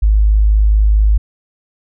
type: tone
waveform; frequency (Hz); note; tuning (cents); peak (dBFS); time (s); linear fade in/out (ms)
sine; 52.3; G#1; +13; -7; 0.02-1.18; 10
effects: none